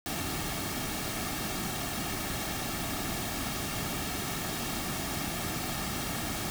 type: noise with comb filter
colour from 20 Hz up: pink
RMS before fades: -34 dBFS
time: 0.06-6.5 s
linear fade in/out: 0 ms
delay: 2 ms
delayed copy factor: -0.55
effects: none